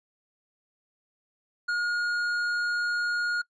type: tone with hard clipping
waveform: sine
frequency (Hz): 1433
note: F6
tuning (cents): +44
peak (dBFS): -26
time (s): 1.68-3.42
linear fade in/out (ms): 10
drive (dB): 6
effects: noise-tail reverb RT60 0.1 s tail -24 dB re dry + resampled to 24000 Hz